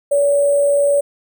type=tone with sample-and-hold; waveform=sine; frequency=569 Hz; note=C#5; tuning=45 cents sharp; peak=-11 dBFS; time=0.11-1.01 s; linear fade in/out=10 ms; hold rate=8820 Hz; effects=none